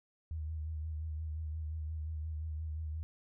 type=tone with vibrato; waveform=sine; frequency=78.2 Hz; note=D#2; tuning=9 cents sharp; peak=-36 dBFS; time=0.31-3.03 s; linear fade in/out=0 ms; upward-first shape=sine; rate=5.7 Hz; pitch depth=43 cents each way; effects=none